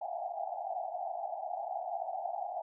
white band-pass noise, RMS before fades -38 dBFS, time 0.01-2.62 s, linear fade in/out 10 ms, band 660 to 800 Hz, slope 96 dB/octave, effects none

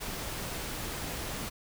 pink noise, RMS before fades -37 dBFS, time 0-1.5 s, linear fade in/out 20 ms, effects none

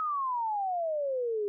sine exponential sweep, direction down, 1286 to 400 Hz, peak -28 dBFS, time 0-1.48 s, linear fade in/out 0 ms, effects none

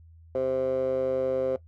15% pulse tone with band-pass filter, 130.81 Hz, C3, in tune, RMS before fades -27 dBFS, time 0.35-1.56 s, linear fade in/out 2 ms, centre 520 Hz, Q 4.8, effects noise-tail reverb RT60 0.1 s tail -17 dB re dry + added 82 Hz sine -49 dBFS peak until 1.67 s

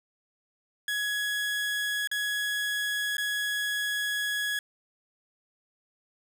30% pulse tone with dropouts, 1675 Hz, G#6, 14 cents sharp, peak -25 dBFS, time 0.88-4.59 s, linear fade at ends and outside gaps 2 ms, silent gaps 2.074-2.114 / 3.169-3.181 s, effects none

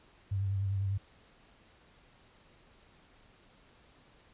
sine tone with vibrato, 98 Hz, G2, in tune, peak -29 dBFS, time 0.31-0.98 s, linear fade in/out 10 ms, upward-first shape triangle, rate 10 Hz, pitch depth 47 cents each way, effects pink hiss -62 dBFS RMS until 4.33 s + resampled to 8000 Hz

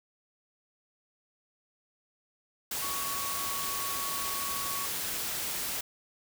sine tone in noise, 1118 Hz, C#6, 14 cents sharp, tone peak -37 dBFS, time 2.82-4.86 s, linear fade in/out 5 ms, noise white, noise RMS -34 dBFS, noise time 2.71-5.81 s, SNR -6 dB, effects none

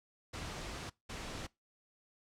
pink noise bursts at uneven times, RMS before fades -43 dBFS, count 2, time 0.33-0.9 / 1.09-1.47 s, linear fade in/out 10 ms, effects noise-tail reverb RT60 0.2 s tail -22 dB re dry + low-pass 7000 Hz 12 dB/octave

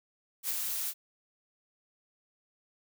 blue noise with ADSR envelope, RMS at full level -31 dBFS, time 0.43-0.94 s, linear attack 60 ms, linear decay 35 ms, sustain -3 dB, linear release 53 ms, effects none

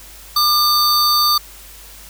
square tone pair together, 1200 / 4567 Hz, D6 / D8, +37 / -49 cents, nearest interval octave + major seventh, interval 2314 cents, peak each -16 / -15 dBFS, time 0.36-1.38 s, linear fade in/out 5 ms, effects added 50 Hz sine -42 dBFS peak until 2.09 s + white hiss -40 dBFS RMS until 2.09 s

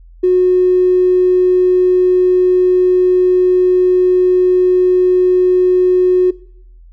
triangle tone with tanh clipping, 365 Hz, F#4, 24 cents flat, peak -7 dBFS, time 0.23-6.31 s, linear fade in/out 10 ms, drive 2 dB, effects noise-tail reverb RT60 0.7 s tail -21 dB re dry + added 42 Hz sine -37 dBFS peak until 6.92 s

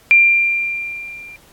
sine tone with level ramp, 2380 Hz, D7, 22 cents sharp, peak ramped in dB -5 to -34 dBFS, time 0.11-1.36 s, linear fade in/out 0 ms, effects pink hiss -49 dBFS RMS until 1.52 s + AAC 64 kbps

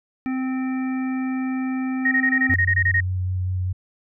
harmonic tone, 260 Hz, C4, 11 cents flat, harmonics 1 / 3 / 5 / 7 / 9, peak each -22 / -37 / -40 / -39 / -40 dBFS, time 0.26-2.54 s, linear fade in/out 0 ms
sine tone bursts, 1864.7 Hz, A#6, in tune, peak -16 dBFS, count 11, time 2.05-3.005 s, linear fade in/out 5 ms, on 65 ms, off 24 ms
sine tone with vibrato, 92 Hz, F#2, 9 cents flat, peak -21 dBFS, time 2.49-3.73 s, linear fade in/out 10 ms, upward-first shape square, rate 5.1 Hz, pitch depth 10 cents each way
effects none

